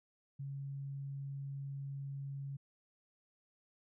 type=tone; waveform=sine; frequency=138.59 Hz; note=C#3; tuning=in tune; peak=-40 dBFS; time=0.39-2.57 s; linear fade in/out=10 ms; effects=none